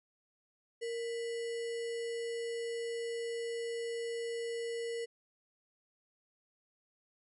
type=tone with sample-and-hold; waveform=sine; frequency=464.6 Hz; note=A#4; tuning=6 cents flat; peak=-35 dBFS; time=0.81-5.06 s; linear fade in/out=20 ms; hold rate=2450 Hz; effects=resampled to 24000 Hz